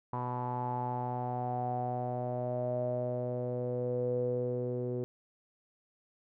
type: tone with low-pass filter sweep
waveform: sawtooth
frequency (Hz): 123.7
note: B2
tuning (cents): +3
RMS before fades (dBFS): -34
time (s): 0.13-5.04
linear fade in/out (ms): 0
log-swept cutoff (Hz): 960 to 430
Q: 9.6
effects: none